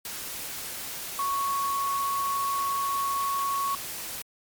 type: tone in noise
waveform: sine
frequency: 1108.7 Hz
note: C#6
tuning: in tune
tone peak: -25 dBFS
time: 1.19-3.75 s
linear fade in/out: 2 ms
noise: white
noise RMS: -36 dBFS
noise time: 0.05-4.22 s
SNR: +8 dB
effects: MP3 96 kbps